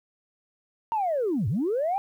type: linear two-way sweep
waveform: sine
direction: down then up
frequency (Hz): 932.3 to 90.1 to 815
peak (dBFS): -22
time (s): 0.92-1.98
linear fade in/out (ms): 0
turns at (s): 1.48
effects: tanh soft clip ceiling -19 dBFS + 10-bit